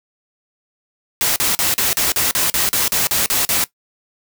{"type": "noise bursts", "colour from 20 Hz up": "white", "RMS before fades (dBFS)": -17, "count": 13, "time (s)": [1.21, 3.64], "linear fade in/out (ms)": 0, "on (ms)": 150, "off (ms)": 40, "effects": ["noise-tail reverb RT60 0.1 s tail -17 dB re dry"]}